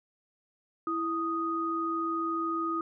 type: tone pair together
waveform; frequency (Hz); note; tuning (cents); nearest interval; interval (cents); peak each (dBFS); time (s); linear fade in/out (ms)
sine; 330 / 1243.9; E4 / D#6; +2 / -1; octave + major seventh; 2297; -32 / -30; 0.87-2.81; 2
effects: none